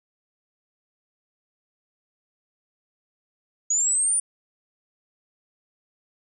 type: linear sweep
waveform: sine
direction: up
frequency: 6710 to 9450 Hz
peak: -19 dBFS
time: 3.7-4.2 s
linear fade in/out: 5 ms
effects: none